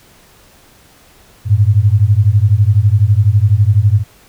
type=beating tone pair; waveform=sine; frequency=97.6 / 109.6 Hz; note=G2 / A2; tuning=-7 / -6 cents; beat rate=12 Hz; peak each=-10 dBFS; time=1.45-4.04 s; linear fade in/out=50 ms; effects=pink hiss -46 dBFS RMS until 4.28 s